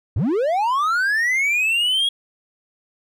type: linear sweep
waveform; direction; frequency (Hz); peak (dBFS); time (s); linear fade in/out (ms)
triangle; up; 73.7 to 3322; -15; 0.16-2.09; 5
effects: none